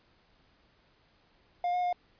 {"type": "tone with pitch steps", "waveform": "triangle", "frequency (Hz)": [707, 719, 712], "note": ["F5", "F#5", "F5"], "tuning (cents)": [21, -50, 33], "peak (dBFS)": -25, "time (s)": [1.64, 1.928], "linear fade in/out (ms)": 2, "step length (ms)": 96, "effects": ["pink hiss -66 dBFS RMS until 2.19 s", "resampled to 11025 Hz"]}